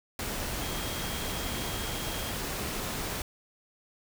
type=tone in noise; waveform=sine; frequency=3249 Hz; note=G#7; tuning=39 cents flat; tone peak=-43 dBFS; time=0.62-2.31 s; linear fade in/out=2 ms; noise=pink; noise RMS=-34 dBFS; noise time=0.19-3.22 s; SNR=-12 dB; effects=none